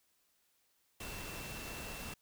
sine tone in noise, 2687 Hz, E7, 33 cents sharp, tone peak -50 dBFS, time 1-2.14 s, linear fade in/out 5 ms, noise pink, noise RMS -45 dBFS, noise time 1-2.14 s, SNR -8 dB, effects white hiss -75 dBFS RMS until 2.21 s

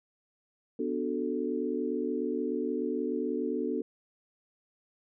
sine chord, B minor seventh, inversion none, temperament equal, 246.9 / 293.7 / 370 / 440 Hz, B3 / D4 / F#4 / A4, 0 / 0 / 0 / 0 cents, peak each -34 / -34 / -35 / -34 dBFS, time 0.79-3.82 s, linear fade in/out 5 ms, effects none

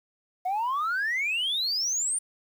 sine exponential sweep, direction up, 714 to 9280 Hz, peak -23 dBFS, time 0.45-2.19 s, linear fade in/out 10 ms, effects tanh soft clip ceiling -23 dBFS + 9-bit

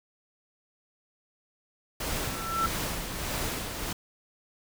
pink noise with tremolo, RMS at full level -31 dBFS, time 2-3.93 s, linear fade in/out 5 ms, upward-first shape sine, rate 1.6 Hz, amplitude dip 45%
sine tone with exponential growth, 1338 Hz, E6, 25 cents sharp, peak -22 dBFS, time 2.01-2.66 s, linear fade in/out 1 ms, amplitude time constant 140 ms
effects none

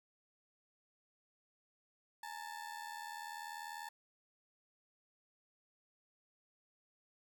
30% pulse ring-modulated tone, 880 Hz, A5, in tune, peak -39 dBFS, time 2.23-3.89 s, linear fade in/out 2 ms, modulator 40.1 Hz, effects none

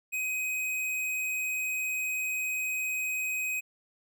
square tone, 2517 Hz, D#7, 19 cents sharp, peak -30 dBFS, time 0.12-3.61 s, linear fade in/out 20 ms, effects none

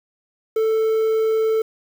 triangle tone with quantisation, 441.7 Hz, A4, 7 cents sharp, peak -14 dBFS, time 0.56-1.62 s, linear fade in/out 5 ms, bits 7, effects none

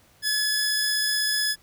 sawtooth tone pair together, 1708 / 5068 Hz, G#6 / D#8, +48 / +31 cents, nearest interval octave + perfect fifth, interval 1883 cents, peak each -22 / -22 dBFS, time 0.22-1.56 s, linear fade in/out 50 ms, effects pink hiss -58 dBFS RMS until 1.62 s

